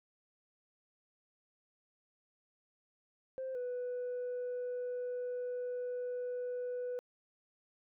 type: tone pair in turn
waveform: sine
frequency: 523.3 / 494.4 Hz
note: C5 / B4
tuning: 0 / +2 cents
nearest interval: minor second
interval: 98 cents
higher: first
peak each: -36 / -34 dBFS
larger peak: second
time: 3.38-3.55 / 3.55-6.99 s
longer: second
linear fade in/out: 0 ms
effects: tanh soft clip ceiling -34 dBFS